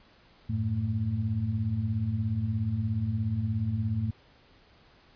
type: tone cluster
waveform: sine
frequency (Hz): 92.3 / 109.2 / 222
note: F#2 / A2 / A3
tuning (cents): -4 / -13 / +16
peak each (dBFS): -33 / -28 / -33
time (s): 0.49-4.11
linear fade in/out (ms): 10
effects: pink hiss -59 dBFS RMS until 5.15 s + resampled to 11025 Hz